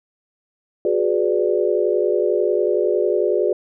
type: chord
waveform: sine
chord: G# half-diminished seventh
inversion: third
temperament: equal with one note detuned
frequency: 364.3 / 415.3 / 493.9 / 587.3 Hz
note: F#4 / G#4 / B4 / D5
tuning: -27 / 0 / 0 / 0 cents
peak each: -20 / -20 / -23 / -23 dBFS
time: 0.85-3.53 s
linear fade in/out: 2 ms
effects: none